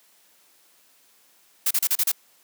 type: noise bursts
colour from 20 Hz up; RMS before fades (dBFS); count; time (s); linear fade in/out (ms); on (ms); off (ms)
blue; -21; 6; 1.66-2.118; 5; 48; 34
effects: white hiss -59 dBFS RMS until 2.43 s + high-pass 200 Hz 12 dB/octave